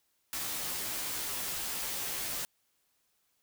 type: noise with comb filter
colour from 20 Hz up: white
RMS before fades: -36 dBFS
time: 0.33-2.45 s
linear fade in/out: 0 ms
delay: 14 ms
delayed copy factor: -0.7
effects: white hiss -75 dBFS RMS until 3.42 s